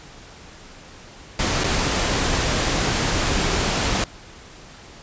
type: noise with dropouts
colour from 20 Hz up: pink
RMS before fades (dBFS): -21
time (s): 1.39-4.04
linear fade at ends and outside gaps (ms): 2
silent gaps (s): 1.637-1.641
effects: pink hiss -43 dBFS RMS until 5.02 s + resampled to 16000 Hz